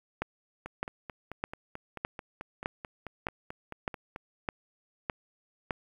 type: two click trains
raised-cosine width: 0.5 ms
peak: -24 / -15 dBFS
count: 17 / 10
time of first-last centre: 0.66-4.161 / 0.22-5.708 s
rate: 4.57 / 1.64 Hz
effects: 9-bit